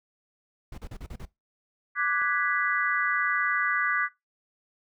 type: noise bursts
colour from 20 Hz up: brown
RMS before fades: -38 dBFS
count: 6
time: 0.72-1.254 s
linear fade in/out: 5 ms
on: 59 ms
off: 36 ms
type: chord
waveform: sine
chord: G# half-diminished seventh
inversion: second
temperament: equal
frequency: 1174.7 / 1480 / 1661.2 / 1975.5 Hz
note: D6 / F#6 / G#6 / B6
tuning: 0 / 0 / 0 / 0 cents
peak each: -29 dBFS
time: 1.95-4.09 s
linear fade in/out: 50 ms
type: clicks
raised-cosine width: 0.5 ms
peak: -29 / -39 dBFS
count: 2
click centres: 2.218 / 2.248 s
effects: noise-tail reverb RT60 0.2 s tail -20 dB re dry